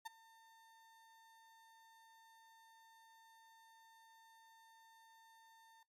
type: tone with ADSR envelope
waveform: 35% pulse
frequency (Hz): 903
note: A5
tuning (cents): +45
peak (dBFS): -40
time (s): 0.05-5.83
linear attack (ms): 14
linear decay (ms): 18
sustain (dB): -21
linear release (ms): 3
effects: noise-tail reverb RT60 0.2 s tail -21 dB re dry + MP3 64 kbps